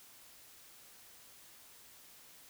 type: silence
effects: white hiss -58 dBFS RMS until 2.49 s